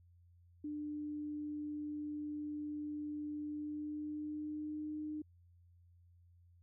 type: tone with pitch glide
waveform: sine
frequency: 297.9 to 304.3 Hz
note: D4 to D#4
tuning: +25 to -38 cents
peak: -39 dBFS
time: 0.64-5.22 s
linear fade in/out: 5 ms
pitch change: +37 cents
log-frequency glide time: 3.42-4.95 s
effects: added 87 Hz sine -62 dBFS peak until 6.62 s